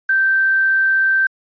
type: tone with quantisation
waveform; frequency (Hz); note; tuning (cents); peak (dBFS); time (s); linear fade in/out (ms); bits
sine; 1561; G6; -8; -12; 0.09-1.27; 5; 7
effects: resampled to 11025 Hz